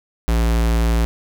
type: tone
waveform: square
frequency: 57 Hz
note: A#1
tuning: 38 cents flat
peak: -15 dBFS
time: 0.28-1.05 s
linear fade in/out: 0 ms
effects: none